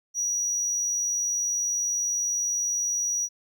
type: tone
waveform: triangle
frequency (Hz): 5800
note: F#8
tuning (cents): -35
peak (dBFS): -23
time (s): 0.14-3.29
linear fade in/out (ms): 50
effects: none